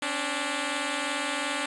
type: tone pair together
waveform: 5% pulse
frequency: 268.2 / 291 Hz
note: C4 / D4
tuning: +43 / -16 cents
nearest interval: minor second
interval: 141 cents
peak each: -21 / -18 dBFS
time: 0.02-1.66 s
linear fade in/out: 5 ms
effects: resampled to 24000 Hz